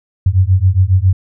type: beating tone pair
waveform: sine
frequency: 90.2 / 97.5 Hz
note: F#2 / G2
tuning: -44 / -9 cents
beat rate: 7.3 Hz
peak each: -11 dBFS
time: 0.26-1.13 s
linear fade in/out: 5 ms
effects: none